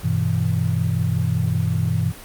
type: chord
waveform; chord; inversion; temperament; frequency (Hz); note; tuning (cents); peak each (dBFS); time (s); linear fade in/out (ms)
sine; E minor; first; equal with one note detuned; 98 / 123.47 / 162.83; G2 / B2 / E3; 0 / 0 / -21; -22; 0.03-2.12; 20
effects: pink hiss -39 dBFS RMS until 2.24 s + Opus 32 kbps